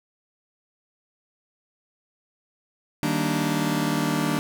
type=chord; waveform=sawtooth; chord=Eb major seventh; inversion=none; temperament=just; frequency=155.56 / 194.45 / 233.3 / 291.7 Hz; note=Eb3 / G3 / Bb3 / D4; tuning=0 / -14 / +2 / -12 cents; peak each=-23 / -25 / -24 / -22 dBFS; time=3.03-4.39 s; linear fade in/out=0 ms; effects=none